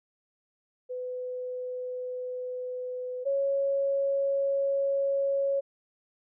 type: tone pair in turn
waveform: sine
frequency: 502 / 552.7 Hz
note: B4 / C#5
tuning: +28 / -5 cents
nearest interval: major second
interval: 167 cents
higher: second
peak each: -32 / -24 dBFS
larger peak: second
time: 0.89-3.25 / 3.25-5.61 s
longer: neither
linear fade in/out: 20 ms
effects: none